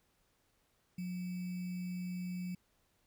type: tone with sample-and-hold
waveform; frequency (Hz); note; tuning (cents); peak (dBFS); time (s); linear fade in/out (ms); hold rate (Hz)
sine; 180; F#3; -47; -37; 0.98-2.55; 5; 2450
effects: pink hiss -75 dBFS RMS until 3.06 s